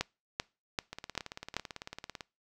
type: two click trains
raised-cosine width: 0.2 ms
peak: -23 / -13 dBFS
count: 24 / 5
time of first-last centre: 0.93-2.208 / 0.01-1.566 s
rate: 18 / 2.57 Hz
effects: noise-tail reverb RT60 0.3 s tail -24 dB re dry